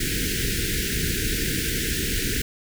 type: band-stop noise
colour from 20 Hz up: pink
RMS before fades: -25 dBFS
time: 0-2.42 s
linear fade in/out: 5 ms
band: 470 to 1500 Hz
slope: 96 dB/octave
effects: none